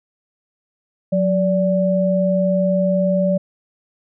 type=tone pair together; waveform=sine; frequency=182.9 / 580.7 Hz; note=F#3 / D5; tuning=-20 / -20 cents; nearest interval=octave + minor sixth; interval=2000 cents; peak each=-17 dBFS; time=1.12-3.38 s; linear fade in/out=10 ms; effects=none